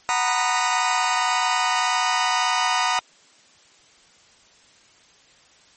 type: chord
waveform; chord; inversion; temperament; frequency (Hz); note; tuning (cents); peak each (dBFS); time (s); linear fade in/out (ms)
sawtooth; B major seventh; second; just; 740.8 / 926 / 987.8 / 1234.7; F#5 / A#5 / B5 / D#6; +2 / -12 / 0 / -14; -21; 0.09-2.99; 0
effects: white hiss -54 dBFS RMS until 5.76 s + MP3 32 kbps